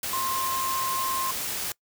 sine tone in noise, 1056 Hz, C6, 16 cents sharp, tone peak -27 dBFS, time 0.13-1.31 s, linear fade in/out 2 ms, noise white, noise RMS -31 dBFS, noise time 0.03-1.72 s, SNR +1 dB, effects noise-tail reverb RT60 0.1 s tail -23 dB re dry

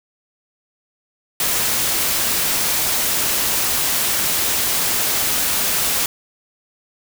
white noise, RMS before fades -19 dBFS, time 1.4-6.06 s, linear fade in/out 2 ms, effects none

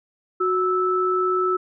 sine tone pair together, 368.2 / 1312.1 Hz, F#4 / E6, -8 / -8 cents, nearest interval octave + minor seventh, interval 2200 cents, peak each -21 dBFS, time 0.4-1.57 s, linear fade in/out 10 ms, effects none

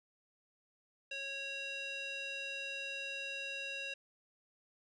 square tone with band-pass filter, 550 Hz, C#5, 14 cents flat, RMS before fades -42 dBFS, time 1.11-3.94 s, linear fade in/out 5 ms, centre 3000 Hz, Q 3.2, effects resampled to 24000 Hz

